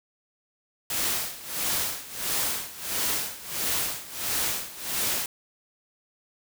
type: noise with tremolo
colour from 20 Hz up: white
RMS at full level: -26 dBFS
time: 0.9-5.26 s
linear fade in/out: 2 ms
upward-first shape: sine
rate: 1.5 Hz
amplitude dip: 85%
effects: none